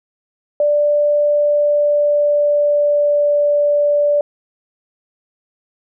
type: tone with pitch glide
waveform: sine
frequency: 588 to 583.9 Hz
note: D5 to D5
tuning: +2 to -10 cents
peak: -11 dBFS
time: 0.6-4.21 s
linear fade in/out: 2 ms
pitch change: -12 cents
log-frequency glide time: 1.25-3.35 s
effects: none